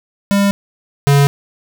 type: tone pair in turn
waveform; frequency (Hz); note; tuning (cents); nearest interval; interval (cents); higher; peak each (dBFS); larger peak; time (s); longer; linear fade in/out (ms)
square; 200 / 141.42; G3 / C#3; +35 / +35; tritone; 600; first; -11 / -8; second; 0.31-0.51 / 1.07-1.27; neither; 0
effects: none